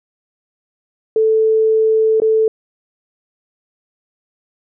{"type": "tone with dropouts", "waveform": "sine", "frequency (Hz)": 440, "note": "A4", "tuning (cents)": 0, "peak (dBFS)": -10, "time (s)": [1.16, 2.48], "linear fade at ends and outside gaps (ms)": 2, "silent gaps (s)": [2.201, 2.219], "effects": []}